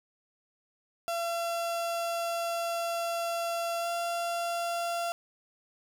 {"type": "tone with pitch glide", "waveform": "35% pulse", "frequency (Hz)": [679, 685.7], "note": ["F5", "F5"], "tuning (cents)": [-49, -32], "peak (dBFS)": -28, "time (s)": [1.08, 5.12], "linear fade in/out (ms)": 0, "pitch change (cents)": 17, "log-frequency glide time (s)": [3.8, 3.88], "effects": []}